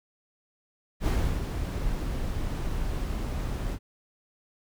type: noise with ADSR envelope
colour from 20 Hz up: brown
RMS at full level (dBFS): -23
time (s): 1-3.79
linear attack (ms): 66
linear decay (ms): 330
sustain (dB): -7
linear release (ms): 59
effects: none